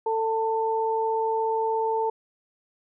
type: tone pair together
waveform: sine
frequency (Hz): 445.8 / 891.6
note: A4 / A5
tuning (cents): +23 / +23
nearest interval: octave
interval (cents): 1200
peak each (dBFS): -25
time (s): 0.06-2.1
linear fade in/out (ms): 5
effects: none